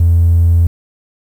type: tone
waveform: triangle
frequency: 84.6 Hz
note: E2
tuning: 45 cents sharp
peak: -3 dBFS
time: 0-0.67 s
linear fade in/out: 5 ms
effects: tanh soft clip ceiling -3 dBFS + 7-bit